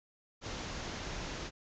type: low-pass noise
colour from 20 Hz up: pink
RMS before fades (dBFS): -41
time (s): 0.41-1.51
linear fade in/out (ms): 50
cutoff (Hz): 7000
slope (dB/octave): 96
effects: none